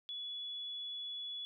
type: tone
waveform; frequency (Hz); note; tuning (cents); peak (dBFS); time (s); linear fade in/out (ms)
sine; 3408; G#7; +44; -40; 0.09-1.45; 0
effects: none